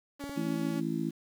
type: tone with vibrato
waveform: sawtooth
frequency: 281.9 Hz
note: C#4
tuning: 29 cents sharp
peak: -34 dBFS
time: 0.19-0.81 s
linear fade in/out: 20 ms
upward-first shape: triangle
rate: 16 Hz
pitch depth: 19 cents each way
type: clicks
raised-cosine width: 2 ms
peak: -28 dBFS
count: 2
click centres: 0.24 / 0.295 s
type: harmonic tone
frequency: 55 Hz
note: A1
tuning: in tune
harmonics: 3 / 4 / 5 / 6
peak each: -35 / -35 / -35 / -35 dBFS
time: 0.36-1.11 s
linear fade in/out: 20 ms
effects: 9-bit